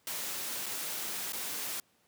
white noise with dropouts, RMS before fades -37 dBFS, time 0.07-1.8 s, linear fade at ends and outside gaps 1 ms, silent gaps 0.66-0.664 / 1.322-1.332 s, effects pink hiss -69 dBFS RMS until 2.07 s + high-pass 150 Hz 12 dB/octave

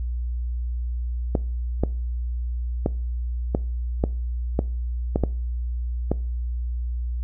clicks, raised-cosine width 2 ms, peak -7 dBFS, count 9, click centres 1.352 / 1.836 / 2.861 / 3.549 / 4.039 / 4.591 / 5.159 / 5.237 / 6.116 s, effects noise-tail reverb RT60 0.4 s tail -21 dB re dry + added 60 Hz sine -24 dBFS peak until 7.23 s

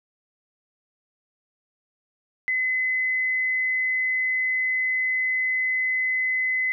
sine tone, 2030 Hz, B6, 47 cents sharp, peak -21 dBFS, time 2.48-6.72 s, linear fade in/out 0 ms, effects none

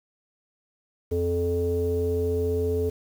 square tone with low-pass filter, 86.5 Hz, F2, 16 cents flat, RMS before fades -25 dBFS, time 1.11-2.9 s, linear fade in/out 10 ms, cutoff 440 Hz, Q 7.5, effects 8-bit

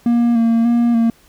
triangle tone with vibrato, 233.1 Hz, A#3, in tune, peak -9 dBFS, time 0.06-1.1 s, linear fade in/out 2 ms, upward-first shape square, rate 1.7 Hz, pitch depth 26 cents each way, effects pink hiss -51 dBFS RMS until 1.28 s

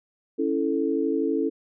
sine chord, A major, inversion first, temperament equal, 277.2 / 329.6 / 440 Hz, C#4 / E4 / A4, 0 / 0 / 0 cents, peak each -26 dBFS, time 0.38-1.5 s, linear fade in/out 20 ms, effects none

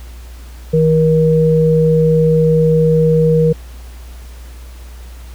sine tone pair together, 159.7 / 474.7 Hz, D#3 / A#4, +45 / +31 cents, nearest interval octave + perfect fifth, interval 1886 cents, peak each -11 dBFS, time 0.73-3.53 s, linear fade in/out 10 ms, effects added 60 Hz sine -30 dBFS peak until 5.34 s + pink hiss -43 dBFS RMS until 5.34 s

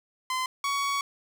sawtooth tone pair in turn, 1030 / 1121.2 Hz, C6 / C#6, -28 / +19 cents, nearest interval minor second, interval 147 cents, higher second, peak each -23 / -22 dBFS, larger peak second, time 0.3-0.46 / 0.64-1.01 s, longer second, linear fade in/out 2 ms, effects low-pass 10000 Hz 12 dB/octave + 8-bit

